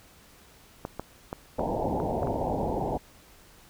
clicks, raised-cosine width 1 ms, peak -18 dBFS, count 7, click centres 0.851 / 0.996 / 1.329 / 1.594 / 2.001 / 2.231 / 2.272 s
white low-pass noise, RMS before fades -29 dBFS, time 1.58-2.98 s, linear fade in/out 10 ms, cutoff 910 Hz, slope 96 dB/octave
effects pink hiss -55 dBFS RMS until 3.69 s

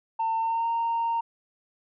sine tone with pitch glide, 900 to 923.7 Hz, A5 to A#5, +39 to -16 cents, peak -22 dBFS, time 0.19-1.21 s, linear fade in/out 10 ms, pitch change +45 cents, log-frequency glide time 0.36-0.68 s, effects tanh soft clip ceiling -21 dBFS

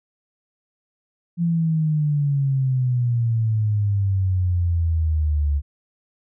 sine exponential sweep, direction down, 172.5 to 70.8 Hz, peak -17 dBFS, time 1.37-5.62 s, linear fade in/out 50 ms, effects none

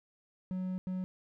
triangle tone bursts at uneven times, 185 Hz, F#3, in tune, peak -31 dBFS, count 2, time 0.51-0.78 / 0.87-1.04 s, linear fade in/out 0 ms, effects none

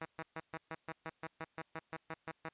5% pulse tone bursts, 161.2 Hz, E3, 38 cents flat, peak -29 dBFS, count 15, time 0.01-2.49 s, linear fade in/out 5 ms, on 44 ms, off 130 ms, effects white hiss -74 dBFS RMS until 2.53 s + resampled to 8000 Hz

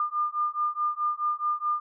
sine beating tone pair, 1203 / 1207.7 Hz, D6 / D6, +41 / +48 cents, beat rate 4.7 Hz, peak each -28 dBFS, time 0-1.8 s, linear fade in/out 2 ms, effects none

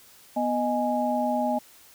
sine tone cluster, 246.6 / 620 / 831 Hz, B3 / D#5 / G#5, -2 / -6 / +1 cents, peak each -27 dBFS, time 0.36-1.59 s, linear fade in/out 10 ms, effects white hiss -53 dBFS RMS until 1.94 s

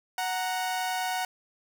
sawtooth tone pair together, 740 / 932.3 Hz, F#5 / A#5, 0 / 0 cents, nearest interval major third, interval 400 cents, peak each -25 / -31 dBFS, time 0.18-1.25 s, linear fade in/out 2 ms, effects none

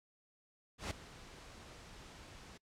pink noise with ADSR envelope, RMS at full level -38 dBFS, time 0.78-2.58 s, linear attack 130 ms, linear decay 4 ms, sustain -16 dB, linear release 15 ms, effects noise-tail reverb RT60 0.1 s tail -25 dB re dry + low-pass 7000 Hz 12 dB/octave

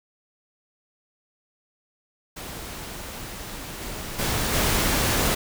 pink noise with level steps, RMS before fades -36 / -34 / -25 / -22 dBFS, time 2.36-5.35 s, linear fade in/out 10 ms, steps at 3.8 / 4.18 / 4.52 s, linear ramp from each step 20 ms, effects none

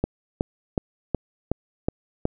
click train, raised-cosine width 2 ms, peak -8 dBFS, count 7, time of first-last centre 0.04-2.254 s, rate 2.71 Hz, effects none

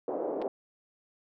pink band-pass noise, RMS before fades -33 dBFS, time 0.08-0.48 s, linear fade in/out 2 ms, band 370 to 640 Hz, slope 24 dB/octave
clicks, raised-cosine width 0.3 ms, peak -30 dBFS, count 2, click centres 0.417 / 0.422 s
effects none

